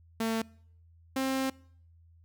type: tone pair in turn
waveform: sawtooth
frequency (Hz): 224.9 / 265.4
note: A3 / C4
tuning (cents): +38 / +25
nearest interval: minor third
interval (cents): 287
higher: second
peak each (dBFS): -24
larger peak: neither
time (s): 0.2-0.42 / 1.16-1.5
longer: second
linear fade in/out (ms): 5
effects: noise-tail reverb RT60 0.6 s tail -24 dB re dry + added 83 Hz sine -56 dBFS peak until 2.24 s